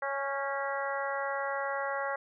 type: harmonic tone with a mistuned harmonic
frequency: 277.2 Hz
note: C#4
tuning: in tune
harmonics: 2 / 3 / 4 / 5 / 6 / 7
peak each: -35 / -37 / -38 / -39 / -40 / -40 dBFS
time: 0.02-2.16 s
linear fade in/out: 5 ms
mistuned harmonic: 6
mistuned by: -29 cents
effects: none